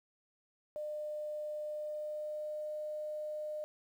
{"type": "tone with pitch glide", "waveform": "sine", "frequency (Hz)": [603, 607.2], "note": ["D5", "D#5"], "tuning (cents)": [46, -42], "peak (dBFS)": -37, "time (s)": [0.76, 3.64], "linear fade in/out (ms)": 0, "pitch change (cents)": 12, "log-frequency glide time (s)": [1.62, 2.72], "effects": ["11-bit"]}